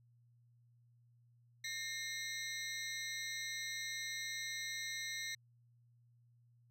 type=ring-modulated tone; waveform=20% pulse; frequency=1975.5 Hz; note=B6; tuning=in tune; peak=-32 dBFS; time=1.64-5.35 s; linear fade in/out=5 ms; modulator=148 Hz; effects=added 119 Hz sine -66 dBFS peak until 6.7 s + low-pass 11000 Hz 12 dB/octave